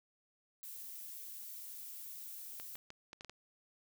violet noise, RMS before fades -48 dBFS, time 0.63-2.76 s, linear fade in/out 0 ms
clicks, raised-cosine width 0.2 ms, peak -31 dBFS, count 7, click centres 2.599 / 2.755 / 2.904 / 3.131 / 3.209 / 3.247 / 3.296 s
effects none

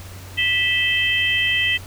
sine tone cluster, 1969 / 2621 / 3126 Hz, B6 / E7 / G7, -6 / -11 / -6 cents, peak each -21 dBFS, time 0.37-1.78 s, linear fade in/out 20 ms, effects added 93 Hz sine -36 dBFS peak until 1.86 s + pink hiss -41 dBFS RMS until 1.86 s

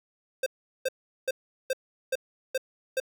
square tone bursts, 523.3 Hz, C5, in tune, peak -25 dBFS, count 7, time 0.43-3.001 s, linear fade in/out 5 ms, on 33 ms, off 390 ms, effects none

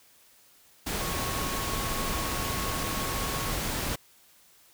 sine tone in noise, 1100 Hz, C#6, 14 cents flat, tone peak -37 dBFS, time 1-3.52 s, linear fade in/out 10 ms, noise pink, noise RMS -31 dBFS, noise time 0.86-3.96 s, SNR -9 dB, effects white hiss -59 dBFS RMS until 4.73 s

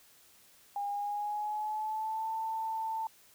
sine tone with pitch glide, 811 to 889.5 Hz, G#5 to A5, -41 to +19 cents, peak -32 dBFS, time 0.76-3.07 s, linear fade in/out 2 ms, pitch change +160 cents, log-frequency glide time 0.89-2.3 s, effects white hiss -61 dBFS RMS until 3.34 s

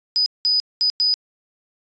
sine tone bursts at uneven times, 4978 Hz, D#8, in tune, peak -15 dBFS, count 4, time 0.16-0.26 / 0.45-0.6 / 0.81-0.9 / 1-1.14 s, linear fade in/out 0 ms, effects resampled to 16000 Hz

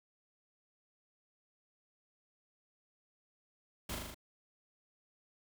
pink noise with echo, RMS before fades -40 dBFS, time 3.89-3.95 s, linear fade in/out 5 ms, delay 39 ms, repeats 5, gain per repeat -2 dB, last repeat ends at 4.145 s, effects none

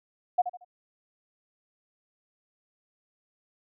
sine tone with echo, 721 Hz, F#5, 45 cents flat, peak -18 dBFS, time 0.38-0.42 s, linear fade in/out 10 ms, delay 76 ms, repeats 3, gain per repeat -10 dB, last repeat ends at 0.648 s, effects none

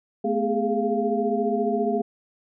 sine tone cluster, 217.7 / 248.3 / 409.8 / 424.4 / 693 Hz, A3 / B3 / G#4 / G#4 / F5, -18 / +9 / -23 / +38 / -14 cents, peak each -27 / -29 / -25 / -31 / -27 dBFS, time 0.24-2.02 s, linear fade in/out 10 ms, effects none

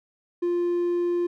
triangle tone, 349.2 Hz, F4, in tune, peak -19 dBFS, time 0.42-1.27 s, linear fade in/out 10 ms, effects tanh soft clip ceiling -15 dBFS

